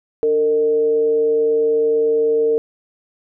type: tone with frequency modulation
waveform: sine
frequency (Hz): 454.5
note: A#4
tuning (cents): -44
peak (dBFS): -13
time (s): 0.23-2.58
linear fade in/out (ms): 0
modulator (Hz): 162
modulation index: 0.27
effects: none